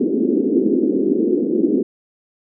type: band-pass noise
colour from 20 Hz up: white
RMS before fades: -17 dBFS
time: 0-1.83 s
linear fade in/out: 10 ms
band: 220 to 400 Hz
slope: 48 dB/octave
effects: none